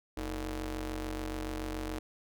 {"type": "ring-modulated tone", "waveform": "sawtooth", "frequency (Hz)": 134.3, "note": "C3", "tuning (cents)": 46, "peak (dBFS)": -28, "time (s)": [0.17, 1.99], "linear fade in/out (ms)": 5, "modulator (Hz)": 178, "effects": []}